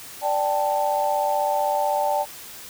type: chord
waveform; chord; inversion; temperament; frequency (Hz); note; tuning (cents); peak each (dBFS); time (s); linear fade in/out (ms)
sine; D suspended fourth; none; equal; 587.3 / 784 / 880; D5 / G5 / A5; 0 / 0 / 0; -24; 0.21-2.26; 50
effects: white hiss -40 dBFS RMS until 2.69 s